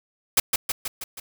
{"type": "noise with echo", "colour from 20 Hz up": "white", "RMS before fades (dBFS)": -17, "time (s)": [0.37, 0.4], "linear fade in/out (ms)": 5, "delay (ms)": 160, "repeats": 5, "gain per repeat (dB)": -4, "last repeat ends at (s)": 1.2, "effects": []}